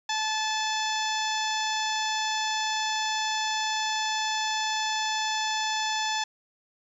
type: harmonic tone with a mistuned harmonic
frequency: 869 Hz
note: A5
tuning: 22 cents flat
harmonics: 1 / 2 / 3 / 4 / 5 / 6 / 7 / 8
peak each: -29 / -33 / -37 / -33 / -39 / -36 / -39 / -41 dBFS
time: 0.09-6.24 s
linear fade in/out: 5 ms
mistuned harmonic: 8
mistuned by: +34 cents
effects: 10-bit